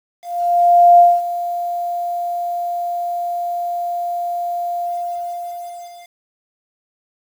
sine tone with ADSR envelope, 698.5 Hz, F5, in tune, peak -4 dBFS, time 0.22-6.15 s, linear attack 770 ms, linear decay 220 ms, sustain -15 dB, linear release 1300 ms, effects 7-bit

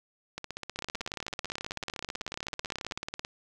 two click trains, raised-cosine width 0.2 ms, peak -17 / -19 dBFS, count 46 / 42, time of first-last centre 0.79-3.249 / 0.38-2.975 s, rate 18.3 / 15.8 Hz, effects none

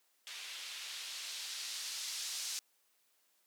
violet noise with low-pass filter sweep, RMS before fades -43 dBFS, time 0.27-2.59 s, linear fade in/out 0 ms, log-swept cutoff 3000 to 5500 Hz, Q 1.2, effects white hiss -74 dBFS RMS until 3.46 s + high-pass 300 Hz 12 dB/octave

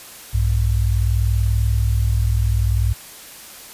sine tone pair together, 61.74 / 102.3 Hz, B1 / G#2, 0 / -26 cents, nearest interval major sixth, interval 874 cents, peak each -17 / -18 dBFS, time 0.33-2.94 s, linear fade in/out 20 ms, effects white hiss -39 dBFS RMS until 3.73 s + resampled to 32000 Hz

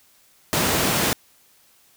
pink high-pass noise, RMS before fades -21 dBFS, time 0.53-1.13 s, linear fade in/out 0 ms, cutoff 110 Hz, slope 12 dB/octave, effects white hiss -57 dBFS RMS until 1.96 s

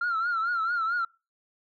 sine tone with vibrato, 1373 Hz, F6, 30 cents flat, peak -23 dBFS, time 0.01-1.05 s, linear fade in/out 5 ms, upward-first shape triangle, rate 4.5 Hz, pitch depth 110 cents each way, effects noise-tail reverb RT60 0.3 s tail -26 dB re dry + tanh soft clip ceiling -22 dBFS

